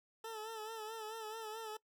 20% pulse tone with vibrato, 440 Hz, A4, in tune, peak -38 dBFS, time 0.24-1.77 s, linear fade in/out 5 ms, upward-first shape sine, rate 4.6 Hz, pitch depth 54 cents each way, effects noise-tail reverb RT60 0.1 s tail -21 dB re dry

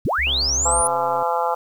sine linear sweep, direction up, 35.09 to 9990 Hz, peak -18 dBFS, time 0.05-0.87 s, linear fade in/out 0 ms
sine tone with vibrato, 65.6 Hz, C2, 5 cents sharp, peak -26 dBFS, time 0.18-0.82 s, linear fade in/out 10 ms, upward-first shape sine, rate 3 Hz, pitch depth 66 cents each way
click train, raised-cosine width 1 ms, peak -23 dBFS, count 129, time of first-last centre 0.27-1.225 s, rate 134 Hz
harmonic tone, 170 Hz, F3, 46 cents flat, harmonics 3 / 4 / 5 / 6 / 7 / 8, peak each -25 / -26 / -22 / -27 / -28 / -30 dBFS, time 0.65-1.55 s, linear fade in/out 10 ms
effects 8-bit

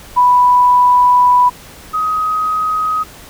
sine tone pair in turn, 987.8 / 1259.7 Hz, B5 / D#6, 0 / +21 cents, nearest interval major third, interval 421 cents, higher second, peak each -6 / -13 dBFS, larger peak first, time 0.16-1.5 / 1.93-3.04 s, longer first, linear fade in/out 20 ms, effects pink hiss -37 dBFS RMS until 3.29 s

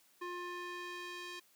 square tone with band-pass filter sweep, 354.2 Hz, F4, 24 cents sharp, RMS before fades -44 dBFS, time 0.21-1.4 s, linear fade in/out 10 ms, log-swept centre 1200 to 3300 Hz, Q 0.87, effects white hiss -68 dBFS RMS until 1.55 s + high-pass 150 Hz 12 dB/octave

